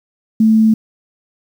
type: tone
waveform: sine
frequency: 220 Hz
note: A3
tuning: in tune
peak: -7 dBFS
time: 0.4-0.74 s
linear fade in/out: 5 ms
effects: 7-bit